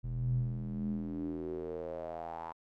square tone with band-pass filter sweep, 41.2 Hz, E1, in tune, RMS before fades -37 dBFS, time 0.03-2.53 s, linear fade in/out 20 ms, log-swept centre 94 to 950 Hz, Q 5.9, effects none

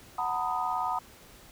sine chord, B major seventh, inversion second, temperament equal with one note detuned, 740 / 909.5 / 987.8 / 1244.5 Hz, F#5 / A#5 / B5 / D#6, 0 / -43 / 0 / 0 cents, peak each -33 dBFS, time 0.18-0.99 s, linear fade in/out 5 ms, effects pink hiss -53 dBFS RMS until 1.51 s

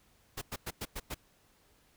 pink noise bursts, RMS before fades -38 dBFS, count 6, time 0.37-1.146 s, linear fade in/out 10 ms, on 46 ms, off 100 ms, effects pink hiss -67 dBFS RMS until 1.96 s

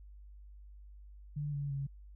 sine tone with pitch steps, 146.83 / 142.49 / 138.27 Hz, D3 / C#3 / C#3, 0 / +48 / -4 cents, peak -34 dBFS, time 1.36-1.87 s, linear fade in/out 10 ms, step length 170 ms, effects added 50 Hz sine -50 dBFS peak until 2.15 s

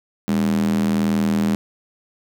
square tone with high-pass filter, 40.67 Hz, E1, 23 cents flat, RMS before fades -19 dBFS, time 0.28-1.55 s, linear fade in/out 0 ms, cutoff 200 Hz, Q 4.4, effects none

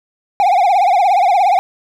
triangle tone with vibrato, 757 Hz, F#5, 39 cents sharp, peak -7 dBFS, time 0.4-1.59 s, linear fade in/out 0 ms, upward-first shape triangle, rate 17 Hz, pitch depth 190 cents each way, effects none

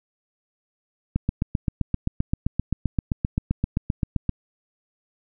click train, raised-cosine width 5 ms, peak -9 dBFS, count 25, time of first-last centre 1.16-4.293 s, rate 7.66 Hz, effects none

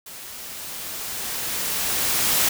white noise with level ramp, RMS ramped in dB -39 to -19 dBFS, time 0.06-2.49 s, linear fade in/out 5 ms, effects none

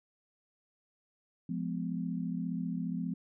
sine chord, F diminished, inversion none, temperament just, 174.61 / 209.5 / 251.4 Hz, F3 / Ab3 / Cb4, 0 / +15 / +31 cents, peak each -35 / -39 / -37 dBFS, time 1.49-3.14 s, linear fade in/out 5 ms, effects none

